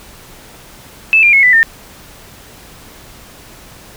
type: tone with pitch steps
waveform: sine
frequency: 2625 / 2393 / 2182 / 1989.4 / 1813.8 Hz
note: E7 / D7 / C#7 / B6 / A#6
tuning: -8 / +32 / -28 / +12 / -48 cents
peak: -5 dBFS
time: 1.13-1.63 s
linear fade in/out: 0 ms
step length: 100 ms
effects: pink hiss -38 dBFS RMS until 3.96 s